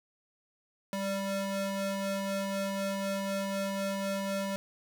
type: ring-modulated tone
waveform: 40% pulse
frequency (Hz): 392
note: G4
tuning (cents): 0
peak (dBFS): -27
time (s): 0.93-4.56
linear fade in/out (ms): 0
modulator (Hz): 194
effects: none